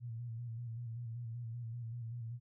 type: tone with vibrato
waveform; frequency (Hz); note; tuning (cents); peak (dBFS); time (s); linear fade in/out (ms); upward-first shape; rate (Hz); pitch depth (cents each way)
sine; 117; A#2; +7; -40; 0-2.4; 50; square; 5.2; 51
effects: none